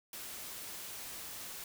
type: noise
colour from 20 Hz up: white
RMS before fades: -45 dBFS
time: 0.13-1.64 s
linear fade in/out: 2 ms
effects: none